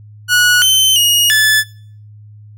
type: tone with pitch steps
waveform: sawtooth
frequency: 1463 / 3080 / 2876 / 1735 Hz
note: F#6 / G7 / F#7 / A6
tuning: -20 / -31 / -50 / -25 cents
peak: -5 dBFS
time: 0.28-1.64 s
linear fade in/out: 50 ms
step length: 340 ms
effects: noise-tail reverb RT60 0.5 s tail -20 dB re dry + added 105 Hz sine -35 dBFS peak until 2.57 s